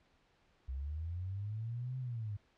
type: linear two-way sweep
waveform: sine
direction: up then down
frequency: 62.7 to 130.6 to 99.6 Hz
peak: -37 dBFS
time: 0.68-2.37 s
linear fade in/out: 10 ms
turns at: 1.98 s
effects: pink hiss -71 dBFS RMS until 2.57 s + low-pass 4000 Hz 12 dB/octave